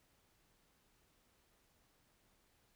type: silence
effects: pink hiss -74 dBFS RMS until 2.75 s